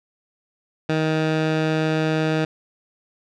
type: tone with low-pass filter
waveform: 15% pulse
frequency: 157.3 Hz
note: D#3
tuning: 19 cents sharp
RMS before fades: -21 dBFS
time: 0.89-2.45 s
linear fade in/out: 5 ms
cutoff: 3700 Hz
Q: 0.85
effects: none